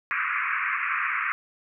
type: band-pass noise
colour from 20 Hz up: pink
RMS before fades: -27 dBFS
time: 0.11-1.32 s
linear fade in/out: 0 ms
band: 1100 to 2500 Hz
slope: 96 dB/octave
effects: none